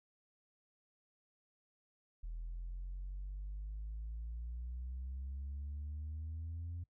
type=exponential sweep; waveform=sine; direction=up; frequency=40.36 to 87 Hz; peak=-39 dBFS; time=2.23-6.84 s; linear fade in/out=10 ms; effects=noise-tail reverb RT60 0.1 s tail -21 dB re dry + tanh soft clip ceiling -38 dBFS